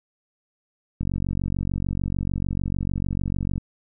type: click train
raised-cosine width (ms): 5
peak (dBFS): -14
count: 121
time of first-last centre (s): 1.01-3.58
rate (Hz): 46.7
effects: none